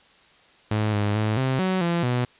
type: tone with pitch steps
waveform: sawtooth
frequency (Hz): 107.1 / 103.3 / 107.8 / 131.4 / 187 / 170.9 / 123.4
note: A2 / G#2 / A2 / C3 / F#3 / F3 / B2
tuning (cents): -46 / -9 / -35 / +8 / +19 / -37 / -1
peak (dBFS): -17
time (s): 0.71-2.25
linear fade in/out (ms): 5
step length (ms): 220
effects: white hiss -55 dBFS RMS until 2.39 s + resampled to 8000 Hz